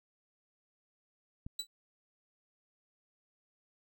click, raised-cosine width 5 ms, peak -30 dBFS, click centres 1.465 s
35% pulse tone with exponential decay, 3951 Hz, B7, in tune, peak -29 dBFS, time 1.59-1.67 s, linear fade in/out 5 ms, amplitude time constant 17 ms
effects none

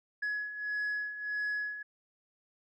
sine beating tone pair, 1685 / 1686.6 Hz, G#6 / G#6, +25 / +26 cents, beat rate 1.6 Hz, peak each -37 / -32 dBFS, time 0.22-1.83 s, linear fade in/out 10 ms, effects tanh soft clip ceiling -29 dBFS

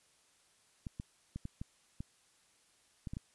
clicks, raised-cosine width 5 ms, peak -28 dBFS, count 9, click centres 0.868 / 0.999 / 1.36 / 1.454 / 1.615 / 2.005 / 3.072 / 3.135 / 3.169 s, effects white hiss -69 dBFS RMS until 3.34 s + resampled to 24000 Hz

